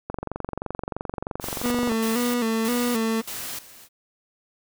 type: click train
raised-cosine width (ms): 1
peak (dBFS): -15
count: 43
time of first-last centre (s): 0.1-1.918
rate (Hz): 23.1
type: noise with tremolo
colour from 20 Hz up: white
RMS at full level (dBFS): -33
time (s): 1.4-3.89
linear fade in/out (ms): 50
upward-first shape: square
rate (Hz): 1.6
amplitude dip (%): 80
type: tone with vibrato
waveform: 30% pulse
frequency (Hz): 233.4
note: A#3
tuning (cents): +2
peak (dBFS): -19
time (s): 1.63-3.22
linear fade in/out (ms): 20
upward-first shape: square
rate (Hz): 1.9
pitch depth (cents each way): 70
effects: none